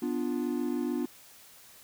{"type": "chord", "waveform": "triangle", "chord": "B diminished", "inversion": "none", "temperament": "equal", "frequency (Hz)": [246.9, 293.7, 349.2], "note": ["B3", "D4", "F4"], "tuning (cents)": [0, 0, 0], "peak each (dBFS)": [-30, -31, -32], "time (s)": [0.02, 1.06], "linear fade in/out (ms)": 5, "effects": ["white hiss -54 dBFS RMS until 1.83 s"]}